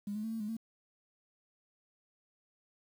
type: tone with pitch steps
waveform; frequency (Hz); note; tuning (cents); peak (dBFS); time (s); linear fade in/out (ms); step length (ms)
triangle; 204.1 / 212.8 / 223.2 / 225 / 209.8 / 225.2; G#3 / G#3 / A3 / A3 / G#3 / A3; -30 / +42 / +25 / +39 / +18 / +40; -31; 0.07-0.568; 5; 83
effects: tanh soft clip ceiling -33 dBFS + 10-bit